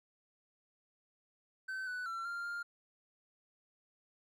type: tone with pitch steps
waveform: triangle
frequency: 1534 / 1488 / 1352 / 1393 / 1402 Hz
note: G6 / F#6 / E6 / F6 / F6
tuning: -38 / +9 / +43 / -5 / +6 cents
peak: -36 dBFS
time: 1.68-2.63 s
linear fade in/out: 10 ms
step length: 190 ms
effects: none